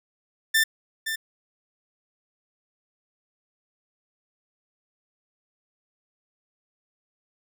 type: tone with echo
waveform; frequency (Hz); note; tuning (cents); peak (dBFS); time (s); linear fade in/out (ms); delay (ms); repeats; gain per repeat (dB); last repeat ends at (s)
sawtooth; 1783; A6; +22; -14; 0.54-0.64; 10; 520; 1; -9; 1.16
effects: none

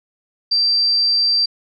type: tone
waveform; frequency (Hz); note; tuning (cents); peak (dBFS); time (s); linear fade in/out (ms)
sine; 4695; D8; -1; -13; 0.51-1.46; 10
effects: none

